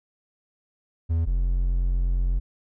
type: tone pair in turn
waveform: triangle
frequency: 82.41 / 44.21 Hz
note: E2 / F1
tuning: 0 / +22 cents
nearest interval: major seventh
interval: 1078 cents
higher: first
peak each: -18 dBFS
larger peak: neither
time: 1.09-1.26 / 1.26-2.4 s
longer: second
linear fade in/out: 20 ms
effects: none